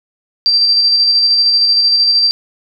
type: tone with tremolo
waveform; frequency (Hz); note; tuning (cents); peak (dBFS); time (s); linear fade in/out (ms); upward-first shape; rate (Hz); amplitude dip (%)
sine; 4699; D8; 0; -7; 0.46-2.31; 0; square; 13; 25
effects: none